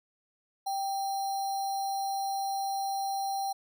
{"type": "tone with sample-and-hold", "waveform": "sine", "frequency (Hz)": 784, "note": "G5", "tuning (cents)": 0, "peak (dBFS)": -29, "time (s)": [0.66, 3.53], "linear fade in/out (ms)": 10, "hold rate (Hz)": 4900, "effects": []}